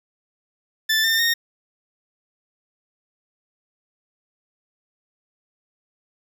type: tone with pitch steps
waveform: 20% pulse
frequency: 1760 / 1804.3 / 1849.6 Hz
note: A6 / A6 / A#6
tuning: 0 / +43 / -14 cents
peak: -12 dBFS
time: 0.89-1.34 s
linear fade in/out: 10 ms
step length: 150 ms
effects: none